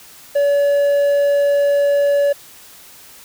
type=tone; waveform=triangle; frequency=570 Hz; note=C#5; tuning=48 cents sharp; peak=-10 dBFS; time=0.35-2.33 s; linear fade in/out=10 ms; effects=white hiss -42 dBFS RMS until 3.24 s